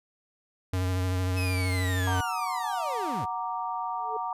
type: tone with vibrato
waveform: square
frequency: 92 Hz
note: F#2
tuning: 9 cents flat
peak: -26 dBFS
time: 0.73-2.21 s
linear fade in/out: 5 ms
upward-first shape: sine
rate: 13 Hz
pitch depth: 24 cents each way
type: linear sweep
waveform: 35% pulse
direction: down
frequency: 2600 to 73.42 Hz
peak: -31 dBFS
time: 1.36-3.26 s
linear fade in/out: 20 ms
type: chord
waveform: sine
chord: Gb augmented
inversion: none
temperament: equal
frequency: 740 / 932.3 / 1174.7 Hz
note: Gb5 / Bb5 / D6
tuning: 0 / 0 / 0 cents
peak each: -34 / -32 / -35 dBFS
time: 2.07-4.33 s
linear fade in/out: 2 ms
type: tone with exponential growth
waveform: sine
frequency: 440 Hz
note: A4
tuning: in tune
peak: -30 dBFS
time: 3.92-4.17 s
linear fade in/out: 5 ms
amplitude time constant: 53 ms
effects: resampled to 32000 Hz